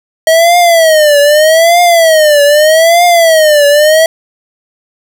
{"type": "tone with vibrato", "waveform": "square", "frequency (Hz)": 636, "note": "D#5", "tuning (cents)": 38, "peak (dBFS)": -4, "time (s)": [0.27, 4.06], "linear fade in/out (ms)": 2, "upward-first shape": "triangle", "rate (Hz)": 0.81, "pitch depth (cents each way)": 190, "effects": []}